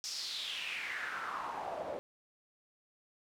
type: noise with band-pass filter sweep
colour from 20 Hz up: pink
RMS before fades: -40 dBFS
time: 0.04-1.99 s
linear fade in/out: 0 ms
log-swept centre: 5700 to 530 Hz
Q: 4.5
effects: none